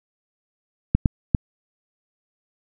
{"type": "clicks", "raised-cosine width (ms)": 5, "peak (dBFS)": -3, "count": 3, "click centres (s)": [0.95, 1.058, 1.348], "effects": []}